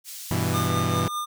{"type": "high-pass noise", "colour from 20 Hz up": "pink", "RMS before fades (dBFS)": -38, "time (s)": [0.04, 0.72], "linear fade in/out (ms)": 50, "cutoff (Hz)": 4900, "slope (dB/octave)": 12}
{"type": "chord", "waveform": "sawtooth", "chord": "E minor", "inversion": "first", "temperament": "equal", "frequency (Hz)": [98, 123.47, 164.81], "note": ["G2", "B2", "E3"], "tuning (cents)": [0, 0, 0], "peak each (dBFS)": -23, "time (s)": [0.31, 1.08], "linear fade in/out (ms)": 0}
{"type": "tone with tremolo", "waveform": "square", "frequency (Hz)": 1207, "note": "D6", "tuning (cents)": 47, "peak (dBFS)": -26, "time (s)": [0.53, 1.26], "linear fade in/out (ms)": 20, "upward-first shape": "triangle", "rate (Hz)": 5, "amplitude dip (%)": 55}
{"effects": []}